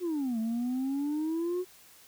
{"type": "exponential two-way sweep", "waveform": "sine", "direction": "down then up", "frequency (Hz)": [370, 220, 370], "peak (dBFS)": -26, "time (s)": [0, 1.65], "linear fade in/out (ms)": 50, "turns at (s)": 0.39, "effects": ["tanh soft clip ceiling -27 dBFS", "white hiss -56 dBFS RMS until 2.07 s"]}